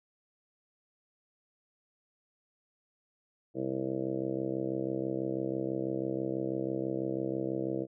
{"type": "harmonic tone", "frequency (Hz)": 66.1, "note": "C2", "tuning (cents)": 18, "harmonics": [2, 3, 4, 5, 6, 7, 8, 9, 10], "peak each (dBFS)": [-41, -41, -44, -34, -44, -38, -40, -43, -48], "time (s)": [3.54, 7.87], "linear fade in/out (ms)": 50, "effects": []}